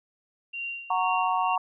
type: tone with tremolo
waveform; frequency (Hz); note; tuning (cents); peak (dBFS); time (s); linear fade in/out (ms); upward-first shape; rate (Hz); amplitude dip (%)
sine; 2765; F7; -18; -30; 0.53-1.56; 10; sine; 2.1; 75
type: chord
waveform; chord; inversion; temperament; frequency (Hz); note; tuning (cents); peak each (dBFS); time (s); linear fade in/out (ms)
sine; F# major; none; just; 740 / 925 / 1110; F#5 / A#5 / C#6; 0 / -14 / +2; -27; 0.9-1.58; 5
effects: none